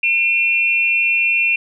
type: tone pair together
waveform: sine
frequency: 2410 / 2703 Hz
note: D7 / E7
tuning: +44 / +43 cents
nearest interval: major second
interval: 199 cents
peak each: -16 dBFS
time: 0.03-1.56 s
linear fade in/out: 5 ms
effects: none